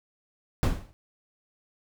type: noise with exponential decay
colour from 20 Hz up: brown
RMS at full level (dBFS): -18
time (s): 0.63-0.93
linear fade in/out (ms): 0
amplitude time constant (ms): 65
effects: none